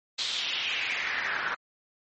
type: noise with band-pass filter sweep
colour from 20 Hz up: pink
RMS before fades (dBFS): -31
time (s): 0.18-1.55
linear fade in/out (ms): 10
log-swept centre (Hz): 4000 to 1400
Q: 3.4
effects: MP3 32 kbps